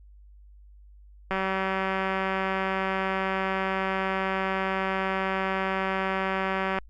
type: click train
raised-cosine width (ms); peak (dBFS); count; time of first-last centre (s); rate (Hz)
0.5; -13; 1047; 1.31-6.786; 191
effects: added 50 Hz sine -48 dBFS peak until 6.89 s + Opus 48 kbps